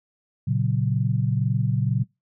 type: chord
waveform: sine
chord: F# major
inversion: first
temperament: equal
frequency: 116.54 / 138.59 / 185 Hz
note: A#2 / C#3 / F#3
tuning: 0 / 0 / 0 cents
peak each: -23 / -23 / -27 dBFS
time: 0.47-2.04 s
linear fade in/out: 10 ms
effects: noise-tail reverb RT60 0.2 s tail -22 dB re dry